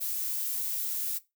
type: noise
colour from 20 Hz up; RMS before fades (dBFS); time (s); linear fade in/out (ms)
violet; -32; 0-1.19; 20
effects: noise-tail reverb RT60 0.2 s tail -17 dB re dry